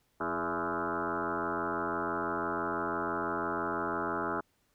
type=tone with frequency modulation; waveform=sine; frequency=842 Hz; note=G#5; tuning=24 cents sharp; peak=-30 dBFS; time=0.2-4.41 s; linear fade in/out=10 ms; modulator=86 Hz; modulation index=7.1; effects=pink hiss -73 dBFS RMS until 4.74 s